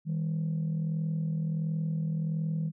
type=tone pair together; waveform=sine; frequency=159.38 / 200.8 Hz; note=D#3 / G3; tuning=+42 / +42 cents; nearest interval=major third; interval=400 cents; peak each=-27 / -35 dBFS; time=0.05-2.72 s; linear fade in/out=50 ms; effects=tanh soft clip ceiling -24 dBFS